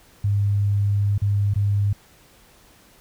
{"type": "tone with dropouts", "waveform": "sine", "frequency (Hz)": 101.3, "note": "G#2", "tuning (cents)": -43, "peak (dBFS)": -17, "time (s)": [0.24, 1.93], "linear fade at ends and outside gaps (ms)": 5, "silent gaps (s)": [[1.18, 1.218], [1.538, 1.558]], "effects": ["pink hiss -53 dBFS RMS until 3 s"]}